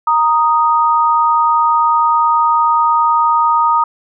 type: tone pair together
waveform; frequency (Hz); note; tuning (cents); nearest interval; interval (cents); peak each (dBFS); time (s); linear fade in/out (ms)
sine; 932.3 / 1242.9; A#5 / D#6; 0 / -2; perfect fourth; 498; -12; 0.07-3.84; 5
effects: none